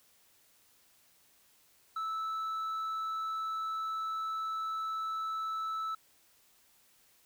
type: tone with tanh clipping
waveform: sine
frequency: 1311 Hz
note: E6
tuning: 10 cents flat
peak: -34 dBFS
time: 1.96-5.95 s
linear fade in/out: 5 ms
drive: 4 dB
effects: white hiss -66 dBFS RMS until 7.25 s